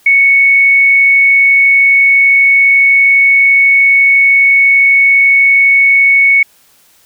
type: tone with frequency modulation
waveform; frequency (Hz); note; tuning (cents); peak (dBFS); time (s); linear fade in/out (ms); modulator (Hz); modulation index
sine; 2217; C#7; 0; -4; 0.06-6.43; 5; 34.4; 0.23
effects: white hiss -48 dBFS RMS until 7.05 s